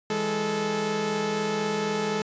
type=tone cluster; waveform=sawtooth; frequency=164.1 / 205.7 / 435.4 Hz; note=E3 / G#3 / A4; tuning=-8 / -16 / -18 cents; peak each=-32 / -26 / -23 dBFS; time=0.1-2.22 s; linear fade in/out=2 ms; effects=resampled to 16000 Hz